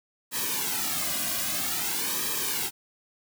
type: noise with flanger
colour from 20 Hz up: white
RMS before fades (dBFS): -29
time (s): 0.31-2.71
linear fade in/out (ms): 50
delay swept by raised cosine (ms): 1.4 to 2.27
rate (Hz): 0.51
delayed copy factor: -0.95
effects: none